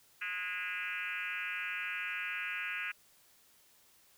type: tone with frequency modulation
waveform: sine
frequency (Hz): 2031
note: B6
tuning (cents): +48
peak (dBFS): -35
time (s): 0.21-2.92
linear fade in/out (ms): 10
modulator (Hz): 194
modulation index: 3.4
effects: white hiss -65 dBFS RMS until 4.17 s